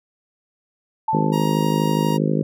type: tone with exponential decay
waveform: sine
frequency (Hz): 881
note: A5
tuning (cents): +2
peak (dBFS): -16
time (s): 1.08-1.82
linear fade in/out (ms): 5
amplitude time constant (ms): 160
type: harmonic tone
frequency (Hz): 52.3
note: G#1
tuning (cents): +13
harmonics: 3 / 4 / 5 / 6 / 7 / 8 / 9 / 10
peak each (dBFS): -21 / -23 / -25 / -27 / -28 / -29 / -30 / -31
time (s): 1.13-2.43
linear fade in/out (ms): 5
type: tone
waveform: 45% pulse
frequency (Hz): 942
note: A#5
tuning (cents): +18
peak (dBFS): -25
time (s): 1.32-2.18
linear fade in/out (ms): 20
effects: none